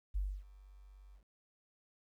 sine tone with ADSR envelope, 48.47 Hz, G1, 19 cents flat, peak -31 dBFS, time 0.14-1.24 s, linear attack 21 ms, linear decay 270 ms, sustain -23 dB, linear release 91 ms, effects 12-bit

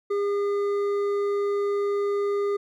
sine tone with hard clipping, 405.1 Hz, G#4, 43 cents flat, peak -24 dBFS, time 0.1-2.57 s, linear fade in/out 10 ms, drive 7 dB, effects none

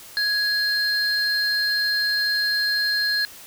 triangle tone pair together, 1665 / 4196 Hz, G#6 / C8, +4 / +4 cents, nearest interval octave + major third, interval 1600 cents, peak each -21 / -21 dBFS, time 0.17-3.25 s, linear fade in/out 0 ms, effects white hiss -43 dBFS RMS until 3.46 s

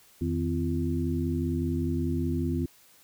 harmonic tone with a mistuned harmonic, 85.1 Hz, F2, 44 cents flat, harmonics 1 / 2 / 3 / 4, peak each -30 / -32 / -30 / -33 dBFS, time 0.21-2.66 s, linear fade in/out 5 ms, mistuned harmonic 2, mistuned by -150 cents, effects white hiss -58 dBFS RMS until 3.03 s

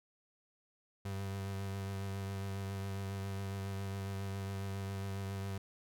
35% pulse tone with vibrato, 97.7 Hz, G2, 5 cents flat, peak -36 dBFS, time 1.05-5.58 s, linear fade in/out 5 ms, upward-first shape triangle, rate 7.3 Hz, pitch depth 23 cents each way, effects none

